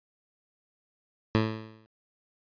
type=tone with exponential decay; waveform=15% pulse; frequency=110 Hz; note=A2; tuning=in tune; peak=-13 dBFS; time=1.35-1.86 s; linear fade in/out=0 ms; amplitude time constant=110 ms; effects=resampled to 11025 Hz